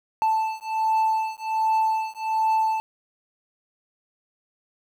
triangle beating tone pair, 880 / 881.3 Hz, A5 / A5, 0 / +3 cents, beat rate 1.3 Hz, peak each -22 dBFS, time 0.22-2.8 s, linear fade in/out 0 ms, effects 9-bit

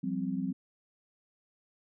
sine chord, F suspended second, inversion none, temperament equal with one note detuned, 174.61 / 194.08 / 261.6 Hz, F3 / G3 / C4, 0 / -17 / 0 cents, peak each -36 / -34 / -34 dBFS, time 0.03-0.53 s, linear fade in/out 10 ms, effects none

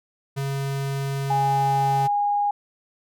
square tone, 137.7 Hz, C#3, 11 cents flat, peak -25 dBFS, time 0.36-2.08 s, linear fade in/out 20 ms
sine tone with pitch glide, 824 to 819.3 Hz, G#5 to G#5, -14 to -24 cents, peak -19 dBFS, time 1.3-2.51 s, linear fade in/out 5 ms, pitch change -10 cents, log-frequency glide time 1.52-1.97 s
effects none

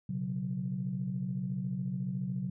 sine chord, B suspended second, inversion none, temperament equal with one note detuned, 123.47 / 137.48 / 185 Hz, B2 / C#3 / F#3, 0 / -14 / 0 cents, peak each -39 / -36 / -34 dBFS, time 0.09-2.5 s, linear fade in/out 5 ms, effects tanh soft clip ceiling -23 dBFS

